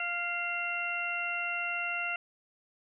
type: harmonic tone with a mistuned harmonic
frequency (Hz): 698.5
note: F5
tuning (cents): 0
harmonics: 1 / 2 / 3 / 4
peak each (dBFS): -40 / -36 / -37 / -34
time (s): 0-2.16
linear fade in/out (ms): 2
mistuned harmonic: 4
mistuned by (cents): -34
effects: none